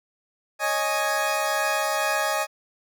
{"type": "chord", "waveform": "20% pulse", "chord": "C# suspended second", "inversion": "none", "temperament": "equal", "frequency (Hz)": [554.4, 622.3, 830.6], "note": ["C#5", "D#5", "G#5"], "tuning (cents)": [0, 0, 0], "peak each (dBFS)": [-25, -21, -21], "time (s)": [0.59, 2.47], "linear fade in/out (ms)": 50, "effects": []}